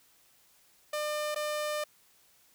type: tone with dropouts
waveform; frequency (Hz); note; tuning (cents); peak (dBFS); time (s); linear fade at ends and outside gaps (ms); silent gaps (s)
sawtooth; 600; D5; +37; -27; 0.93-1.84; 5; 1.347-1.359
effects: white hiss -64 dBFS RMS until 2.54 s